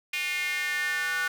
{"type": "tone with high-pass filter sweep", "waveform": "square", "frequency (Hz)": 163.6, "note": "E3", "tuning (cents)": -13, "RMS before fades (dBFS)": -29, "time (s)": [0.13, 1.28], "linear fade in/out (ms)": 5, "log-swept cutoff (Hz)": [2400, 1500], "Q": 5.7, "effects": []}